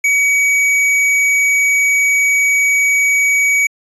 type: tone with tanh clipping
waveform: sine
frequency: 2265 Hz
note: C#7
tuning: 37 cents sharp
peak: -12 dBFS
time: 0.04-3.67 s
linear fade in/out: 5 ms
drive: 13 dB
effects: resampled to 24000 Hz